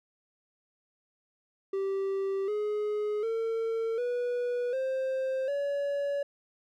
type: tone with pitch steps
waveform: triangle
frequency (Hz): 389.6 / 420 / 452.7 / 488 / 526.1 / 567.1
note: G4 / G#4 / A4 / B4 / C5 / C#5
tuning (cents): -11 / +19 / +49 / -21 / +9 / +39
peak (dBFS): -26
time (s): 1.73-6.23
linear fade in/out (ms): 5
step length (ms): 750
effects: none